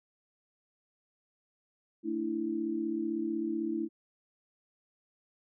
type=chord; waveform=sine; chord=A suspended fourth; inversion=none; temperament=equal with one note detuned; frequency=223.3 / 293.7 / 329.6 Hz; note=A3 / D4 / E4; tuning=+26 / 0 / 0 cents; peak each=-37 / -37 / -32 dBFS; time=2.03-3.89 s; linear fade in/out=50 ms; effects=none